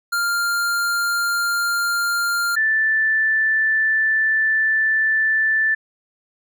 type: tone pair in turn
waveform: square / sine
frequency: 1398 / 1761.4 Hz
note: F6 / A6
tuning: +1 / +1 cents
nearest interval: major third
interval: 400 cents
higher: second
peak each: -19 / -15 dBFS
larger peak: second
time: 0.12-2.56 / 2.56-5.75 s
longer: second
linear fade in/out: 10 ms
effects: none